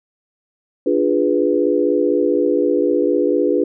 sine chord, D diminished seventh, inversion none, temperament equal with one note detuned, 293.7 / 349.2 / 413.4 / 493.9 Hz, D4 / F4 / Ab4 / Cb5, 0 / 0 / -8 / 0 cents, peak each -19 dBFS, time 0.86-3.64 s, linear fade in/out 5 ms, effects none

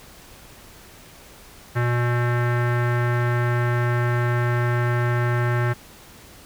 square tone with low-pass filter, 120.9 Hz, B2, 36 cents flat, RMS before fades -21 dBFS, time 1.75-5.74 s, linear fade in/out 20 ms, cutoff 1700 Hz, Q 3.2, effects pink hiss -46 dBFS RMS until 6.45 s

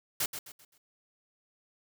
white noise with echo, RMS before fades -30 dBFS, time 0.2-0.26 s, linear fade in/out 5 ms, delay 130 ms, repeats 4, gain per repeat -9 dB, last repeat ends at 0.78 s, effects none

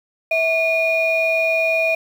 sine tone pair together, 652 / 2438 Hz, E5 / D#7, -19 / -36 cents, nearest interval octave + major seventh, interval 2283 cents, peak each -17 / -17 dBFS, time 0.31-1.95 s, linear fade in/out 5 ms, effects tanh soft clip ceiling -10 dBFS + 7-bit

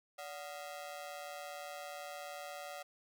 sawtooth ring-modulated tone, 657 Hz, E5, 6 cents flat, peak -37 dBFS, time 0.18-2.83 s, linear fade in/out 10 ms, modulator 78.6 Hz, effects none

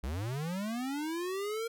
square linear sweep, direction up, 57.3 to 465.4 Hz, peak -34 dBFS, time 0.03-1.68 s, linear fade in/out 10 ms, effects none

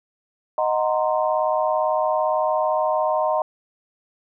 sine chord, C half-diminished seventh, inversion first, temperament equal with one note detuned, 622.3 / 740 / 928.6 / 1046.5 Hz, Eb5 / Gb5 / Bb5 / C6, 0 / 0 / -7 / 0 cents, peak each -21 / -25 / -25 / -26 dBFS, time 0.58-3.42 s, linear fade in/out 2 ms, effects none

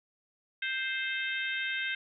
harmonic tone, 524 Hz, C5, 2 cents sharp, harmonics 3 / 4 / 5 / 6 / 7, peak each -34 / -36 / -38 / -40 / -41 dBFS, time 0.62-1.95 s, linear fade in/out 5 ms, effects none

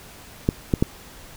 clicks, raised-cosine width 3 ms, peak -4 dBFS, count 3, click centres 0.489 / 0.738 / 0.825 s, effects pink hiss -44 dBFS RMS until 1.36 s

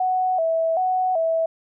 sine tone with vibrato, 696 Hz, F5, 6 cents flat, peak -18 dBFS, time 0-1.46 s, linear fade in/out 5 ms, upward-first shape square, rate 1.3 Hz, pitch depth 110 cents each way, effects none

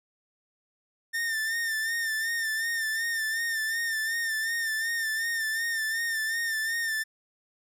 45% pulse tone with vibrato, 1803 Hz, A6, 42 cents sharp, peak -27 dBFS, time 1.13-7.04 s, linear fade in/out 20 ms, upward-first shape sine, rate 2.7 Hz, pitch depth 48 cents each way, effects none

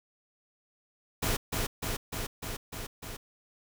pink noise with echo, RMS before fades -29 dBFS, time 1.22-1.37 s, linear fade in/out 10 ms, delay 300 ms, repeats 6, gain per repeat -2 dB, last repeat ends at 3.17 s, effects none

